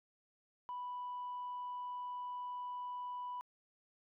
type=tone; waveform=sine; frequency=987.8 Hz; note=B5; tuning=in tune; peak=-39 dBFS; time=0.69-3.41 s; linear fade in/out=0 ms; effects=tanh soft clip ceiling -37 dBFS